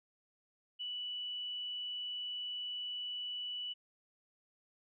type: tone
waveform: sine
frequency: 2960 Hz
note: F#7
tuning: in tune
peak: -38 dBFS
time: 0.79-3.74 s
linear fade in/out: 20 ms
effects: none